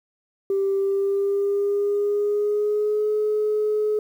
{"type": "tone with pitch glide", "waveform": "sine", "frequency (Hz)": [392, 425], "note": ["G4", "G#4"], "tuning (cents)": [0, 40], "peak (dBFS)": -18, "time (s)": [0.5, 3.99], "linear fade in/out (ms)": 2, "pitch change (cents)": 140, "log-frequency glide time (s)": [0.79, 3.11], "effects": ["tanh soft clip ceiling -15 dBFS", "9-bit"]}